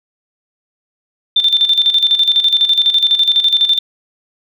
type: tone with tremolo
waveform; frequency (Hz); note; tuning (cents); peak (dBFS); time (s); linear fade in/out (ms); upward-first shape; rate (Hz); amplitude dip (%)
sine; 3566; A7; +22; -7; 1.36-3.79; 5; square; 12; 65
effects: none